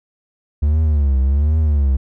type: tone with vibrato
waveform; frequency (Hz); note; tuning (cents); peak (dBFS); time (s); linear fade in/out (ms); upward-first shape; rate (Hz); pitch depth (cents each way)
triangle; 72; D2; -34; -10; 0.62-1.97; 10; triangle; 1.3; 180
effects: none